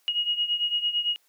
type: beating tone pair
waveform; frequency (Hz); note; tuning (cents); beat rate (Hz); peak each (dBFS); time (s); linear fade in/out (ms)
sine; 2882 / 2890.9; F#7 / F#7; -46 / -41; 8.9; -25 / -29; 0.08-1.16; 0
effects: white hiss -66 dBFS RMS until 1.28 s + high-pass 400 Hz 12 dB/octave